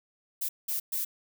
violet noise bursts at uneven times, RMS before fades -31 dBFS, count 3, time 0.41-0.49 / 0.68-0.8 / 0.92-1.05 s, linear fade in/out 10 ms, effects none

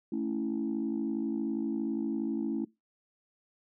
sine chord, A major, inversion none, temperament equal, 220 / 277.2 / 329.6 Hz, A3 / C#4 / E4, 0 / 0 / 0 cents, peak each -33 dBFS, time 0.12-2.65 s, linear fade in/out 5 ms, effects noise-tail reverb RT60 0.2 s tail -21 dB re dry + tanh soft clip ceiling -23 dBFS

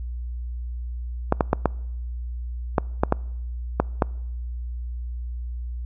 clicks, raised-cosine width 1 ms, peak -3 dBFS, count 9, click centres 1.324 / 1.408 / 1.531 / 1.657 / 2.782 / 3.035 / 3.124 / 3.8 / 4.022 s, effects noise-tail reverb RT60 0.9 s tail -26 dB re dry + added 60 Hz sine -28 dBFS peak until 5.85 s

